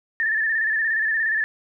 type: tone with vibrato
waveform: sine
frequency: 1773 Hz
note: A6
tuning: 13 cents sharp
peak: -19 dBFS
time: 0.2-1.44 s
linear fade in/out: 0 ms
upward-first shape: square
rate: 17 Hz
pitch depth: 45 cents each way
effects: none